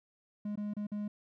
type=tone with dropouts; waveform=triangle; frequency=207.7 Hz; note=G#3; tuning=in tune; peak=-32 dBFS; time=0.45-1.08 s; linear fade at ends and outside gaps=5 ms; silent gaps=0.557-0.574 / 0.737-0.766 / 0.869-0.917 s; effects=none